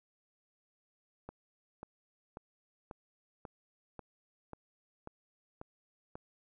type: click train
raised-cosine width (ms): 1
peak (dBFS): -30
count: 10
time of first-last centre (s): 1.29-6.155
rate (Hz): 1.85
effects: none